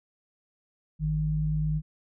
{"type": "tone pair together", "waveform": "sine", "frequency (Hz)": [54.27, 153.5], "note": ["A1", "D#3"], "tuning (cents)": [-23, -23], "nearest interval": "octave + tritone", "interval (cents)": 1800, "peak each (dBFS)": [-31, -25], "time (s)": [0.99, 1.82], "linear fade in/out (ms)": 50, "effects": []}